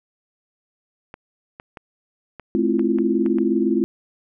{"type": "clicks", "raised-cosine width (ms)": 0.5, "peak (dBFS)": -21, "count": 8, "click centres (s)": [1.141, 1.599, 1.772, 2.397, 2.794, 2.986, 3.262, 3.385]}
{"type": "chord", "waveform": "sine", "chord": "F major seventh", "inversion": "first", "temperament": "equal with one note detuned", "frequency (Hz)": [215.1, 261.6, 329.6, 349.2], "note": ["A3", "C4", "E4", "F4"], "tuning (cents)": [-39, 0, 0, 0], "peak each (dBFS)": -22, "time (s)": [2.55, 3.84], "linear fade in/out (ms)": 0}
{"effects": []}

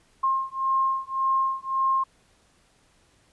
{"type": "beating tone pair", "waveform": "sine", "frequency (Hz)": [1065, 1066.8], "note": ["C6", "C6"], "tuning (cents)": [30, 33], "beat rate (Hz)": 1.8, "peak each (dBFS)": -25, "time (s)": [0.23, 2.04], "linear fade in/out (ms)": 10, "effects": ["pink hiss -62 dBFS RMS until 3.32 s", "resampled to 24000 Hz"]}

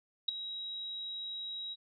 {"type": "tone with ADSR envelope", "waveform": "sine", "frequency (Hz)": 3838, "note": "A#7", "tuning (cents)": 50, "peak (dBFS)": -23, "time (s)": [0.28, 1.76], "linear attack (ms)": 8, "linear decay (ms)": 6, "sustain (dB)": -15, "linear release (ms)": 38, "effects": []}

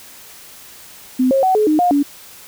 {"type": "tone with pitch steps", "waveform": "sine", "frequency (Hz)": [255.8, 540, 752, 426.2, 307, 712, 285.5], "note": ["C4", "C#5", "F#5", "G#4", "D#4", "F5", "D4"], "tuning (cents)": [-39, -45, 28, 45, -23, 33, -49], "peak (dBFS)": -11, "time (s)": [1.19, 2.03], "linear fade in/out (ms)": 10, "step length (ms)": 120, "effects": ["white hiss -40 dBFS RMS until 2.47 s"]}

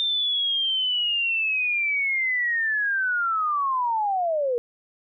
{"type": "linear sweep", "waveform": "sine", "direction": "down", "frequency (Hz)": [3608, 466.2], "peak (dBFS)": -21, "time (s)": [0, 4.58], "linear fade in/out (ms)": 0, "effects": []}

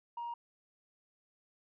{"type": "tone", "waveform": "sine", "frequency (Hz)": 944, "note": "A#5", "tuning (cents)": 22, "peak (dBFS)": -36, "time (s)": [0.17, 0.34], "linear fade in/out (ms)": 5, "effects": ["tanh soft clip ceiling -35 dBFS"]}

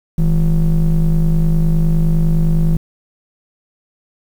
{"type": "ring-modulated tone", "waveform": "triangle", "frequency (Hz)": 93.5, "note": "F#2", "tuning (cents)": 19, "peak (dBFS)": -5, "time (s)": [0.18, 2.77], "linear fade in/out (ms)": 5, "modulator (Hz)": 68.6, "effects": ["7-bit"]}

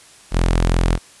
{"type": "tone", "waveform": "sawtooth", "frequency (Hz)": 42.78, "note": "F1", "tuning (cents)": -35, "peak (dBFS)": -10, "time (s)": [0.31, 0.99], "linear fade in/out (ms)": 50, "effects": ["white hiss -46 dBFS RMS until 1.2 s", "resampled to 24000 Hz"]}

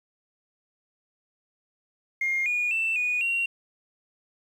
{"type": "tone with pitch steps", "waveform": "sine", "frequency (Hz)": [2126, 2445, 2668, 2465, 2749], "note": ["C7", "D#7", "E7", "D#7", "F7"], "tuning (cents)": [27, -31, 20, -17, -28], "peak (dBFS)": -22, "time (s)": [2.21, 3.46], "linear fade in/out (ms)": 5, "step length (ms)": 250, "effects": ["tanh soft clip ceiling -19 dBFS", "9-bit"]}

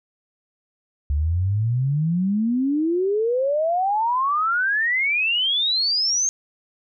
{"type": "exponential sweep", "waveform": "sine", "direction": "up", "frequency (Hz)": [69.5, 6500], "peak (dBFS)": -18, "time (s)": [1.1, 6.29], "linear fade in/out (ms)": 0, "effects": []}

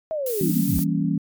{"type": "linear sweep", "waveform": "sine", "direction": "down", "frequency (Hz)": [652, 50.4], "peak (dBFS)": -23, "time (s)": [0.11, 0.79], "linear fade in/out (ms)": 0}
{"type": "noise", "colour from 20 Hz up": "violet", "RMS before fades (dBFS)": -30, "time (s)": [0.26, 0.84], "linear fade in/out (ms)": 5}
{"type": "chord", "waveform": "sine", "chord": "E diminished seventh", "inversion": "none", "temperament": "equal", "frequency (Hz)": [164.81, 196, 233.1, 277.2], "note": ["E3", "G3", "Bb3", "Db4"], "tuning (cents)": [0, 0, 0, 0], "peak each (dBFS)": [-23, -25, -28, -25], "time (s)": [0.41, 1.18], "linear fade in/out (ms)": 2}
{"effects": ["MP3 96 kbps"]}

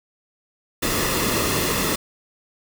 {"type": "noise with comb filter", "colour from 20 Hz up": "pink", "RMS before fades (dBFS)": -22, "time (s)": [0.82, 1.96], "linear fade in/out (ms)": 10, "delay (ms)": 1.3, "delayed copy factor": -0.55, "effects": []}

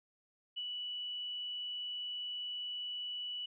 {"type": "tone with ADSR envelope", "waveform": "sine", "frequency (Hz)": 2955, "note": "F#7", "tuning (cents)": -3, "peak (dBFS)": -36, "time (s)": [0.56, 3.46], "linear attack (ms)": 19, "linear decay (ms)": 46, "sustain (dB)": -2, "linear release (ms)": 7, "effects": []}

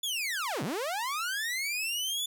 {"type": "linear two-way sweep", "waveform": "sawtooth", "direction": "down then up", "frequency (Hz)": [3500, 119.3, 3500], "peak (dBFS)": -27, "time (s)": [0.03, 2.26], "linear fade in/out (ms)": 5, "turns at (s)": 0.63, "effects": []}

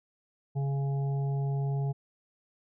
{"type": "harmonic tone", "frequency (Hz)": 138.59, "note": "C#3", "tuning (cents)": 0, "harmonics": [1, 3, 5, 6], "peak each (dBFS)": [-27, -41, -45, -47], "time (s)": [0.55, 1.93], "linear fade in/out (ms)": 20, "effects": []}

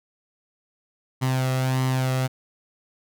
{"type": "tone with flanger", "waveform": "sawtooth", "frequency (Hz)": 130, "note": "C3", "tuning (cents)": -11, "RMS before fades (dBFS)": -23, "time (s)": [1.21, 2.28], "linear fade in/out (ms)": 20, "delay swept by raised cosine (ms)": [0.98, 1.55], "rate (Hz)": 1.6, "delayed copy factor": 0.55, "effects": []}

